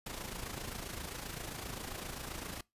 pink noise with amplitude modulation, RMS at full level -40 dBFS, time 0.06-2.61 s, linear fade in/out 5 ms, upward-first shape sine, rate 27.6 Hz, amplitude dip 60%, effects noise-tail reverb RT60 0.2 s tail -23 dB re dry + resampled to 32000 Hz

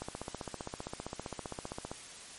click train, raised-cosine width 1 ms, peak -24 dBFS, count 30, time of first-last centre 0.02-1.915 s, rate 15.3 Hz, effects white hiss -49 dBFS RMS until 2.38 s + MP3 48 kbps

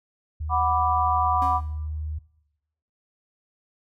sine tone, 76.8 Hz, D#2, 22 cents flat, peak -27 dBFS, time 0.4-2.19 s, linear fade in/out 10 ms
sine chord, B minor, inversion second, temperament equal, 740 / 987.8 / 1174.7 Hz, F#5 / B5 / D6, 0 / 0 / 0 cents, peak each -24 dBFS, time 0.49-1.61 s, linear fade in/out 50 ms
40% pulse tone with exponential decay, 270 Hz, C#4, 45 cents flat, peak -32 dBFS, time 1.42-1.8 s, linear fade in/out 0 ms, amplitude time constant 82 ms
effects noise-tail reverb RT60 0.9 s tail -21 dB re dry

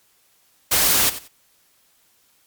white noise with echo, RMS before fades -17 dBFS, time 0.71-1.1 s, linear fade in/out 10 ms, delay 91 ms, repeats 2, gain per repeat -14 dB, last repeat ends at 1.282 s, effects white hiss -60 dBFS RMS until 2.46 s + MP3 96 kbps

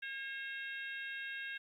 harmonic tone with a mistuned harmonic, 540 Hz, C#5, 45 cents flat, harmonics 3 / 4 / 5 / 6 / 7, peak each -42 / -50 / -47 / -55 / -52 dBFS, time 0.02-1.58 s, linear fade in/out 10 ms, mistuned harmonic 7, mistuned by -18 cents, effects 12-bit

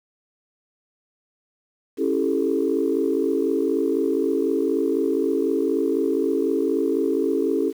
sine chord, A dominant seventh, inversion first, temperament just, 275 / 330 / 396 / 440 Hz, C#4 / E4 / G4 / A4, -14 / +2 / +18 / 0 cents, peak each -24 dBFS, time 1.97-7.73 s, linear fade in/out 50 ms, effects tanh soft clip ceiling -9 dBFS + 8-bit

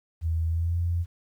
sine tone with pitch glide, 81.7 to 85.86 Hz, E2 to F2, -15 to -29 cents, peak -23 dBFS, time 0.21-1.06 s, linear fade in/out 50 ms, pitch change +86 cents, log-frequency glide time 0.48-0.77 s, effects 10-bit

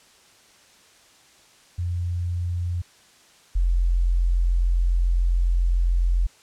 sine tone pair in turn, 87.6 / 43.6 Hz, F2 / F1, +6 / -2 cents, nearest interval octave, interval 1208 cents, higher first, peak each -23 / -17 dBFS, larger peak second, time 1.78-2.82 / 3.55-6.27 s, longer second, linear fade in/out 10 ms, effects white hiss -54 dBFS RMS until 6.42 s + low-pass 8000 Hz 12 dB/octave

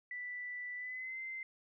sine tone with pitch glide, 1975.5 to 2075 Hz, B6 to C7, 0 to -15 cents, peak -40 dBFS, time 0.11-1.43 s, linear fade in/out 2 ms, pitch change +85 cents, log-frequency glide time 0.76-1.19 s, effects none

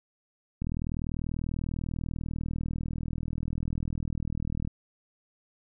click train, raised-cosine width 5 ms, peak -20 dBFS, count 164, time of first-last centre 0.62-4.675 s, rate 40.2 Hz, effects none

